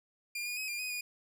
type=tone with pitch steps; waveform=sawtooth; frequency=2404 / 2443 / 2539 / 2402 / 2500 / 2450 Hz; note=D7 / D#7 / D#7 / D7 / D#7 / D#7; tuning=+40 / -32 / +34 / +38 / +8 / -27 cents; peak=-32 dBFS; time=0.35-1.01 s; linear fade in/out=5 ms; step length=110 ms; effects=none